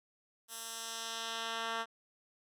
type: tone with band-pass filter sweep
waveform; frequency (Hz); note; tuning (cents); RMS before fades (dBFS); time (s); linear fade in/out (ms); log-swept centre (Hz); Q
10% pulse; 227.5; A#3; -42; -40; 0.48-1.86; 50; 11000 to 1800; 0.9
effects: none